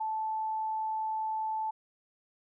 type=tone; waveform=sine; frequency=875 Hz; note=A5; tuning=10 cents flat; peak=-30 dBFS; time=0-1.71 s; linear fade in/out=10 ms; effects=none